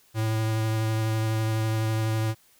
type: tone with vibrato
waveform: square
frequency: 110.4 Hz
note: A2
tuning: 6 cents sharp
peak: -24 dBFS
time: 0.14-2.35 s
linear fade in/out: 50 ms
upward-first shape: triangle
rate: 12 Hz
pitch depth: 16 cents each way
effects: white hiss -60 dBFS RMS until 2.59 s